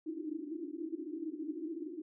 pink band-pass noise, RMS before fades -41 dBFS, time 0.06-2.02 s, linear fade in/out 5 ms, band 300 to 340 Hz, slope 96 dB/octave, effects none

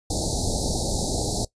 pink band-stop noise, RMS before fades -25 dBFS, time 0.1-1.45 s, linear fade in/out 5 ms, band 850 to 3900 Hz, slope 96 dB/octave, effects noise-tail reverb RT60 0.1 s tail -18 dB re dry + resampled to 22050 Hz

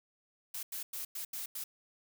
blue noise bursts at uneven times, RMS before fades -40 dBFS, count 6, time 0.54-0.63 / 0.72-0.83 / 0.93-1.05 / 1.15-1.25 / 1.33-1.46 / 1.55-1.64 s, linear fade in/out 5 ms, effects none

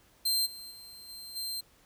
sawtooth tone with level steps, 4150 Hz, C8, 15 cents flat, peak -23 / -40 / -44 / -40 / -31 dBFS, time 0.25-1.61 s, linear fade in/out 10 ms, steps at 0.45 / 0.7 / 1.08 / 1.35 s, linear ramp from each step 20 ms, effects pink hiss -63 dBFS RMS until 1.85 s

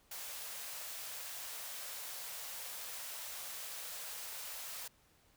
white high-pass noise, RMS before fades -45 dBFS, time 0.11-4.88 s, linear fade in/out 5 ms, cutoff 470 Hz, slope 48 dB/octave, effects pink hiss -69 dBFS RMS until 5.36 s

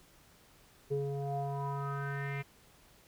square tone with low-pass filter sweep, 140 Hz, C#3, 18 cents sharp, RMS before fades -36 dBFS, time 0.9-2.43 s, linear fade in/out 20 ms, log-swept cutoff 420 to 2300 Hz, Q 6.1, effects pink hiss -62 dBFS RMS until 3.07 s

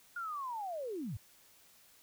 sine linear sweep, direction down, 1438 to 83.8 Hz, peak -37 dBFS, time 0.16-1.17 s, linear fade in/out 5 ms, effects white hiss -63 dBFS RMS until 2.02 s

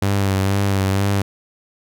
sawtooth tone with vibrato, 98 Hz, G2, in tune, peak -12 dBFS, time 0.02-1.22 s, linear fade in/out 5 ms, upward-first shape sine, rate 2.1 Hz, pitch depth 38 cents each way, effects none

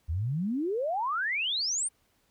sine exponential sweep, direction up, 73.42 to 9397 Hz, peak -27 dBFS, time 0.08-1.89 s, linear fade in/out 20 ms, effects pink hiss -70 dBFS RMS until 2.3 s

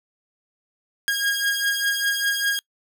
sawtooth beating tone pair, 1630 / 1635 Hz, G#6 / G#6, -33 / -28 cents, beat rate 5 Hz, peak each -19 / -22 dBFS, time 1.08-2.59 s, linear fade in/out 0 ms, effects noise-tail reverb RT60 0.1 s tail -26 dB re dry

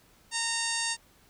harmonic tone with a mistuned harmonic, 921 Hz, A#5, 21 cents flat, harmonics 1 / 2 / 3 / 4 / 5 / 6 / 7 / 8 / 9 / 10, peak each -38 / -35 / -38 / -38 / -35 / -39 / -38 / -40 / -36 / -40 dBFS, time 0.31-0.97 s, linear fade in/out 50 ms, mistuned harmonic 8, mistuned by -22 cents, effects pink hiss -61 dBFS RMS until 1.29 s

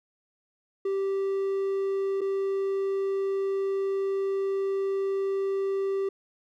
triangle tone with dropouts, 390.4 Hz, G4, 7 cents flat, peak -23 dBFS, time 0.85-6.09 s, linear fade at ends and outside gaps 5 ms, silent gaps 2.209-2.214 s, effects none

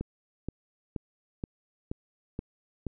click train, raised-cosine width 3 ms, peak -20 dBFS, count 7, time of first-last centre 0.01-2.867 s, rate 2.1 Hz, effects none

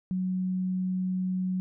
sine tone, 185 Hz, F#3, in tune, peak -26 dBFS, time 0.11-1.6 s, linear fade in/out 0 ms, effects none

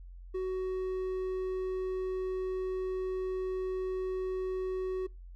triangle tone, 373.4 Hz, F#4, 16 cents sharp, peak -29 dBFS, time 0.34-5.07 s, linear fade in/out 10 ms, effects noise-tail reverb RT60 0.2 s tail -22 dB re dry + added 44 Hz sine -45 dBFS peak until 5.35 s

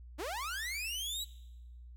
sawtooth linear sweep, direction up, 261.6 to 3981 Hz, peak -33 dBFS, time 0.18-1.25 s, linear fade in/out 20 ms, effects noise-tail reverb RT60 1.0 s tail -20 dB re dry + added 60 Hz sine -48 dBFS peak until 1.96 s

